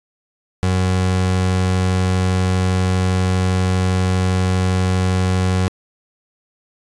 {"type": "tone", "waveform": "30% pulse", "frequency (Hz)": 92.5, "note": "F#2", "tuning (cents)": 0, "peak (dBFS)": -12, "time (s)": [0.63, 5.68], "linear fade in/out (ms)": 0, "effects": ["resampled to 22050 Hz"]}